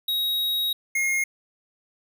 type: tone pair in turn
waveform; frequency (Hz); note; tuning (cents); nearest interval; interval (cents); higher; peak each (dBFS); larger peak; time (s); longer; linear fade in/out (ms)
square; 3800 / 2144; A#7 / C7; +33 / +42; minor seventh; 991; first; -23 / -22; second; 0.08-0.73 / 0.95-1.24; first; 5
effects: none